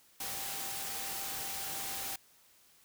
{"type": "tone in noise", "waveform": "sine", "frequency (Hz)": 784, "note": "G5", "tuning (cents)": 0, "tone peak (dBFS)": -48, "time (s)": [0.2, 2.16], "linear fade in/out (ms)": 5, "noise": "white", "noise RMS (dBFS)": -39, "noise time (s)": [0.2, 2.16], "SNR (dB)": -12, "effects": ["white hiss -64 dBFS RMS until 2.84 s"]}